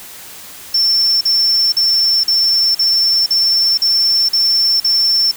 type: tone bursts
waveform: triangle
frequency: 5390 Hz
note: E8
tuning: 38 cents sharp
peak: -9 dBFS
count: 9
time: 0.74-5.314 s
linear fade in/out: 5 ms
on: 470 ms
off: 43 ms
effects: white hiss -34 dBFS RMS until 5.36 s